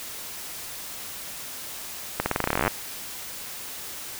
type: accelerating click train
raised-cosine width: 0.5 ms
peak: -7 dBFS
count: 19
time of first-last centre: 2.2-2.679 s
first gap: 60 ms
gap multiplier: 0.89
effects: white hiss -37 dBFS RMS until 4.19 s